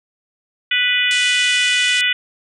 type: harmonic tone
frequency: 493.9 Hz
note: B4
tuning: in tune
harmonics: 3 / 4 / 5 / 6 / 7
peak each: -23 / -19 / -20 / -19 / -24 dBFS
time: 0.71-2.13 s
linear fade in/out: 5 ms
type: band-pass noise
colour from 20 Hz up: white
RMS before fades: -26 dBFS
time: 1.11-2.01 s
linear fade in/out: 0 ms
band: 2500 to 9300 Hz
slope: 96 dB/octave
effects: none